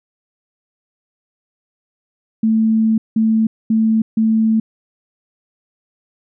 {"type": "tone bursts at uneven times", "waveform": "sine", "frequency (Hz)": 221.4, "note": "A3", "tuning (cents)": 11, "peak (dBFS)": -11, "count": 4, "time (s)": [[2.43, 2.98], [3.16, 3.47], [3.7, 4.02], [4.17, 4.6]], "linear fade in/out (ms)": 5, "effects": []}